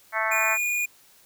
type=harmonic tone; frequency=220 Hz; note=A3; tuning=in tune; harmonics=3 / 4 / 5 / 6 / 7 / 8 / 9 / 10; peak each=-31 / -31 / -31 / -31 / -31 / -31 / -31 / -31 dBFS; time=0.12-0.58 s; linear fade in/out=50 ms
type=tone; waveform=square; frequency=2438 Hz; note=D#7; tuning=36 cents flat; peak=-24 dBFS; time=0.31-0.86 s; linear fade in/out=10 ms
effects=white hiss -56 dBFS RMS until 1.25 s